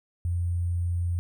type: tone with sample-and-hold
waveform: sine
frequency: 87 Hz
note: F2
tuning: 6 cents flat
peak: -24 dBFS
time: 0.25-1.19 s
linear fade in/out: 0 ms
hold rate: 8820 Hz
effects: none